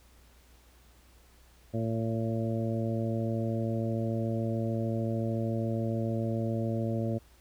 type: harmonic tone with a mistuned harmonic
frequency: 113.4 Hz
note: A#2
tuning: 47 cents flat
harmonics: 1 / 2 / 3 / 4 / 5 / 6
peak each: -31 / -33 / -37 / -41 / -37 / -43 dBFS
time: 1.73-7.19 s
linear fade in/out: 20 ms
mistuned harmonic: 6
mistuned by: -16 cents
effects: added 60 Hz sine -58 dBFS peak until 7.4 s + pink hiss -62 dBFS RMS until 7.4 s